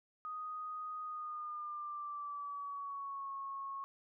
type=tone with pitch glide; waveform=sine; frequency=1244.5 to 1096 Hz; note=D#6 to C#6; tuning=0 to -20 cents; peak=-40 dBFS; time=0.25-3.84 s; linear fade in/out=0 ms; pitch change=-220 cents; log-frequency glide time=1.03-3.31 s; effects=none